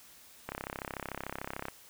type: click train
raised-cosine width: 0.5 ms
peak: -21 dBFS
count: 41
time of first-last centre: 0.49-1.684 s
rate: 33.5 Hz
effects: white hiss -56 dBFS RMS until 1.89 s